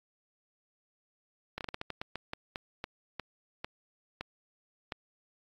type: slowing click train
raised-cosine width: 0.3 ms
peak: -20 dBFS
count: 16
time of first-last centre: 1.58-4.922 s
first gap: 28 ms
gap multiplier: 1.26
effects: AAC 48 kbps